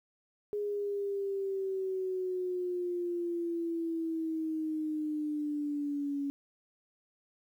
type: exponential sweep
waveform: sine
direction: down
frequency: 415.3 to 280.3 Hz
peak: -31 dBFS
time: 0.53-6.3 s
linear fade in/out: 0 ms
effects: 11-bit